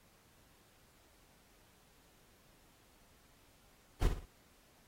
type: noise with echo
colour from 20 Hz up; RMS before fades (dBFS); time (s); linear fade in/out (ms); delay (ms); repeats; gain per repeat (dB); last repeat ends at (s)
brown; -28; 4.01-4.08; 10; 58; 3; -8; 4.254
effects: pink hiss -67 dBFS RMS until 4.87 s + AAC 48 kbps